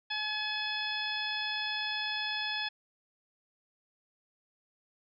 harmonic tone, 852 Hz, G#5, 44 cents sharp, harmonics 1 / 2 / 3 / 4 / 5 / 6, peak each -41 / -37 / -39 / -36 / -45 / -41 dBFS, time 0.1-2.69 s, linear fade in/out 10 ms, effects none

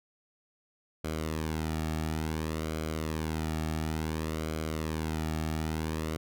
sawtooth tone with flanger, 78.8 Hz, D#2, 23 cents sharp, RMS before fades -33 dBFS, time 1.04-6.17 s, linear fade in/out 5 ms, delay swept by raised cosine 1.1 to 2 ms, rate 0.57 Hz, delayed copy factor -0.6, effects none

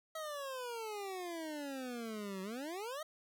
25% pulse exponential two-way sweep, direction down then up, 646 to 185.9 to 646 Hz, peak -37 dBFS, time 0.15-3.03 s, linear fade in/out 5 ms, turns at 2.42 s, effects none

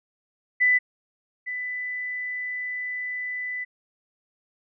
sine tone pair in turn, 1994 / 1994 Hz, B6 / B6, +16 / +16 cents, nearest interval unison, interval 0 cents, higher neither, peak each -16 / -28 dBFS, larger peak first, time 0.6-0.79 / 1.46-3.65 s, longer second, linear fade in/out 20 ms, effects none

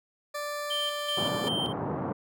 20% pulse tone, 587.3 Hz, D5, in tune, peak -27 dBFS, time 0.34-1.49 s, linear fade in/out 10 ms
triangle tone with tremolo, 3136 Hz, G7, in tune, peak -27 dBFS, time 0.7-1.73 s, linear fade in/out 10 ms, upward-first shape square, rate 2.6 Hz, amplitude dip 65%
pink band-pass noise, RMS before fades -32 dBFS, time 1.17-2.13 s, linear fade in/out 10 ms, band 120 to 1100 Hz, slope 24 dB/octave
effects none

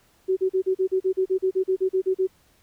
sine tone bursts, 376.7 Hz, F#4, 31 cents sharp, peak -18 dBFS, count 16, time 0.28-2.273 s, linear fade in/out 20 ms, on 88 ms, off 39 ms, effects pink hiss -61 dBFS RMS until 2.62 s

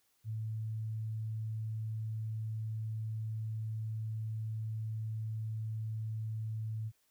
sine tone, 110 Hz, A2, in tune, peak -35 dBFS, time 0.24-6.92 s, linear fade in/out 50 ms, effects white hiss -74 dBFS RMS until 7.1 s

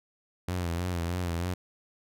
sawtooth tone with vibrato, 87.31 Hz, F2, in tune, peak -25 dBFS, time 0.48-1.54 s, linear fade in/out 5 ms, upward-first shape sine, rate 3.2 Hz, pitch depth 69 cents each way, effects none

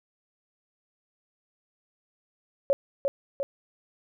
sine tone with echo, 554.4 Hz, C#5, in tune, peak -18 dBFS, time 2.7-2.73 s, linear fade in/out 0 ms, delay 350 ms, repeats 2, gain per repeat -4 dB, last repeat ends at 3.43 s, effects none

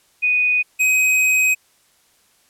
sine / square tone pair in turn, 2483 / 2522 Hz, D#7 / D#7, -4 / +23 cents, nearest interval unison, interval 27 cents, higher second, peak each -14 dBFS, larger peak neither, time 0.22-0.63 / 0.79-1.55 s, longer second, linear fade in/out 20 ms, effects white hiss -58 dBFS RMS until 2.49 s + low-pass 12000 Hz 12 dB/octave

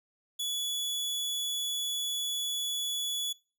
sawtooth tone, 3412 Hz, G#7, 46 cents sharp, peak -28 dBFS, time 0.39-3.33 s, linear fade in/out 10 ms, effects noise-tail reverb RT60 0.4 s tail -26 dB re dry

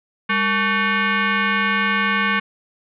sine tone with frequency modulation, 200.7 Hz, G3, 41 cents sharp, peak -16 dBFS, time 0.29-2.4 s, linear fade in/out 10 ms, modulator 663 Hz, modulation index 3.5, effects none

